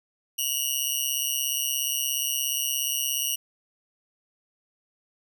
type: tone with amplitude modulation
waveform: 10% pulse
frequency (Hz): 2880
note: F#7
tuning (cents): -47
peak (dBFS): -13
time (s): 0.38-3.36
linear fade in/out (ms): 10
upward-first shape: sine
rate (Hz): 137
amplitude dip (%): 85
effects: none